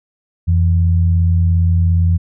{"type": "tone pair together", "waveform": "sine", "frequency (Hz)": [87.14, 164.5], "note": ["F2", "E3"], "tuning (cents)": [-3, -3], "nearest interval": "major seventh", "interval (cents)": 1100, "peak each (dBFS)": [-10, -20], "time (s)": [0.47, 2.18], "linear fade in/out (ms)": 20, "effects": []}